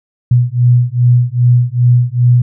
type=beating tone pair; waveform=sine; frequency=121.2 / 123.7 Hz; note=B2 / B2; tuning=-32 / +3 cents; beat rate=2.5 Hz; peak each=-10 dBFS; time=0.31-2.42 s; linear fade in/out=5 ms; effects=none